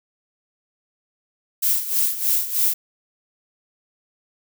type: noise with tremolo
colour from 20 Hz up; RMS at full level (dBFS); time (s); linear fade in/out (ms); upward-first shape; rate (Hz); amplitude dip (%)
violet; -18; 1.62-2.74; 10; sine; 3.2; 75
effects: none